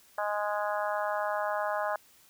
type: harmonic tone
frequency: 207.7 Hz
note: G#3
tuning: in tune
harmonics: 3 / 4 / 5 / 6 / 7 / 8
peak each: -32 / -34 / -36 / -38 / -39 / -40 dBFS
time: 0.18-1.96 s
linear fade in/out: 2 ms
effects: white hiss -60 dBFS RMS until 2.29 s